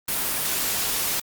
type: noise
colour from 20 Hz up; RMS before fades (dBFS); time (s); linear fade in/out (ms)
white; -25; 0.08-1.2; 5
effects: Opus 32 kbps